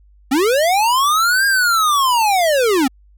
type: linear two-way sweep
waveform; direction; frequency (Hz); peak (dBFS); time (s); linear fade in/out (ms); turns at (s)
square; up then down; 247.4 to 1629 to 247.4; -13; 0.31-2.88; 10; 1.46
effects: added 50 Hz sine -46 dBFS peak until 3.17 s